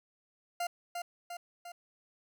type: tone with echo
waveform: 40% pulse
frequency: 698.5 Hz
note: F5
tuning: in tune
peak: -31 dBFS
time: 0.6-0.67 s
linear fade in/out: 5 ms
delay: 350 ms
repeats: 3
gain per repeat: -4 dB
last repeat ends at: 1.72 s
effects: none